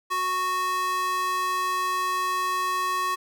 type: tone with high-pass filter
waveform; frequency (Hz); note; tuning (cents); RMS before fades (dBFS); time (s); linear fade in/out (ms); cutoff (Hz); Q
square; 368.8; F#4; -6; -26; 0.1-3.16; 20; 1000; 2.6
effects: none